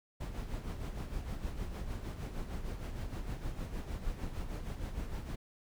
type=noise with tremolo; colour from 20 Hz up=brown; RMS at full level=-37 dBFS; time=0.2-5.36 s; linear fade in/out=10 ms; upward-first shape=sine; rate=6.5 Hz; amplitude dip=55%; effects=none